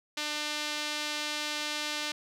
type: tone with band-pass filter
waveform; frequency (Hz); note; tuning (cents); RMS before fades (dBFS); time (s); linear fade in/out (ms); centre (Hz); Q
sawtooth; 299.2; D4; +32; -34; 0.17-2.12; 5; 3900; 1.1
effects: none